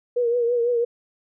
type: tone with vibrato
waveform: sine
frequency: 477.4 Hz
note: A#4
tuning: 41 cents sharp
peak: -18 dBFS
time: 0.16-0.85 s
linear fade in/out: 10 ms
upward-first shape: triangle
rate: 6 Hz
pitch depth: 60 cents each way
effects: none